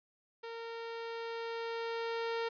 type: tone with level ramp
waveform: sawtooth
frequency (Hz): 459.9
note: A#4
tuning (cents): -23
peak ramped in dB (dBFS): -38 to -29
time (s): 0.43-2.49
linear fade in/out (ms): 10
effects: resampled to 11025 Hz